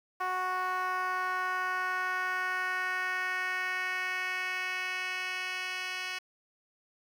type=tone with band-pass filter sweep; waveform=10% pulse; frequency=368.8 Hz; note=F#4; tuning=6 cents flat; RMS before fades=-33 dBFS; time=0.2-6.19 s; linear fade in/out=10 ms; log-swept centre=1000 to 3200 Hz; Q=1.9; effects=9-bit